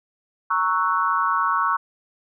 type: chord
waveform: sine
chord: F# dominant seventh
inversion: first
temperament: equal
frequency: 932.3 / 1108.7 / 1318.5 / 1480 Hz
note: A#5 / C#6 / E6 / F#6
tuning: 0 / 0 / 0 / 0 cents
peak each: -26 / -21 / -24 / -27 dBFS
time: 0.5-1.77 s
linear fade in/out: 10 ms
effects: none